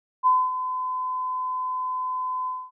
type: tone with ADSR envelope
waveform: sine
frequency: 1017 Hz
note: C6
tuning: 50 cents flat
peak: -14 dBFS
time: 0.23-2.71 s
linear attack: 36 ms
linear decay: 240 ms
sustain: -11 dB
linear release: 240 ms
effects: none